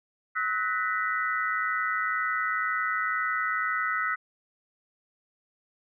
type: tone cluster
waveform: sine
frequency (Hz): 1285 / 1487 / 1860 / 1982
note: E6 / F#6 / A#6 / B6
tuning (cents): -45 / +8 / -4 / +6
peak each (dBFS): -29 / -30 / -36 / -32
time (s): 0.35-4.16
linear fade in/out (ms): 20
effects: none